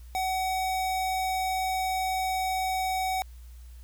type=tone; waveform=square; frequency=753 Hz; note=F#5; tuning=30 cents sharp; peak=-27 dBFS; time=0.15-3.22 s; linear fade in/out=0 ms; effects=added 60 Hz sine -43 dBFS peak until 3.83 s + white hiss -61 dBFS RMS until 3.83 s